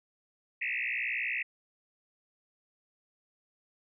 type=tone with frequency modulation; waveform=sine; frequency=2284 Hz; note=D7; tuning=49 cents flat; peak=-30 dBFS; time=0.61-1.43 s; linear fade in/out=10 ms; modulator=60.7 Hz; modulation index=6.5; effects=none